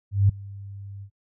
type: tone with ADSR envelope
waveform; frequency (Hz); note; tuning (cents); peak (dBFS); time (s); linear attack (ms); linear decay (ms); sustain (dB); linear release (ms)
sine; 99.3; G2; +23; -12; 0.11-1.1; 180; 5; -23; 76
effects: noise-tail reverb RT60 0.1 s tail -26 dB re dry + high-pass 60 Hz 12 dB/octave